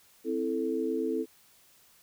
sine chord, A minor, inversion first, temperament equal, 261.6 / 329.6 / 440 Hz, C4 / E4 / A4, 0 / 0 / 0 cents, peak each -33 / -32 / -31 dBFS, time 0.24-1.26 s, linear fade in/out 50 ms, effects white hiss -61 dBFS RMS until 2.02 s

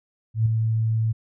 sine tone with ADSR envelope, 111.6 Hz, A2, 25 cents sharp, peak -14 dBFS, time 0.34-1.13 s, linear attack 120 ms, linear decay 4 ms, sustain -5 dB, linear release 18 ms, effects none

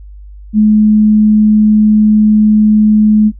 sine tone, 213.3 Hz, G#3, 46 cents sharp, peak -4 dBFS, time 0.53-3.32 s, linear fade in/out 50 ms, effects noise-tail reverb RT60 0.1 s tail -23 dB re dry + added 50 Hz sine -29 dBFS peak until 3.39 s

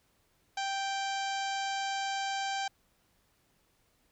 harmonic tone with a mistuned harmonic, 784 Hz, G5, in tune, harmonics 1 / 2 / 3 / 4 / 5 / 6 / 7 / 8 / 9 / 10, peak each -33 / -39 / -43 / -42 / -46 / -46 / -49 / -48 / -51 / -56 dBFS, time 0.57-2.68 s, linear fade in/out 5 ms, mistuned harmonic 10, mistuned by -47 cents, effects pink hiss -71 dBFS RMS until 4.11 s

